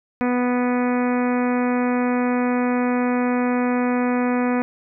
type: harmonic tone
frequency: 246.9 Hz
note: B3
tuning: in tune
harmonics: 1 / 2 / 3 / 4 / 5 / 6 / 7 / 8 / 9 / 10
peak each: -19 / -25 / -29 / -31 / -33 / -35 / -36 / -37 / -38 / -39 dBFS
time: 0.21-4.62 s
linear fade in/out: 0 ms
effects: none